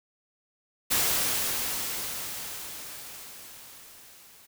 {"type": "noise with level ramp", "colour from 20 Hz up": "white", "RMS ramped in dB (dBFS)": [-24, -54], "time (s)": [0.9, 4.47], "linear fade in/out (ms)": 20, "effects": []}